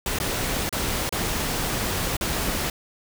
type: noise with dropouts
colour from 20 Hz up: pink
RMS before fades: -26 dBFS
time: 0.06-2.7 s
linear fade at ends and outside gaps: 2 ms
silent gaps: 0.187-0.2 / 0.693-0.726 / 1.093-1.124 / 2.168-2.21 s
effects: none